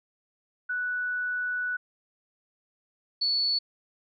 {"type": "tone pair in turn", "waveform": "sine", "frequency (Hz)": [1480, 4435], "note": ["F#6", "C#8"], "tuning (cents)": [0, 0], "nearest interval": "octave + perfect fifth", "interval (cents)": 1900, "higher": "second", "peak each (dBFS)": [-27, -23], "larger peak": "second", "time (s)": [[0.69, 1.77], [3.21, 3.59]], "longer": "first", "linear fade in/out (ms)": 10, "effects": []}